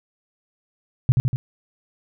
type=tone with echo; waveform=sine; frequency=126.3 Hz; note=B2; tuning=39 cents sharp; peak=-10 dBFS; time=1.09-1.12 s; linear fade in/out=0 ms; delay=80 ms; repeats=3; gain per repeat=-3 dB; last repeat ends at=1.36 s; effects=none